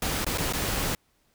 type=noise with dropouts; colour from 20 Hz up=pink; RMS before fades=-28 dBFS; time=0.02-0.95 s; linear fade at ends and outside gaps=2 ms; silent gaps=0.246-0.265 / 0.376-0.382 / 0.526-0.534 s; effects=pink hiss -68 dBFS RMS until 1.34 s